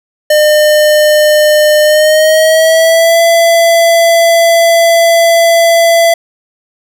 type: tone with pitch glide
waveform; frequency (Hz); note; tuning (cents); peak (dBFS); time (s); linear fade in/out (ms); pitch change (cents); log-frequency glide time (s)
square; 605 to 671.3; D#5 to E5; -49 to +31; -5; 0.3-6.14; 5; +180; 1.83-3.21
effects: none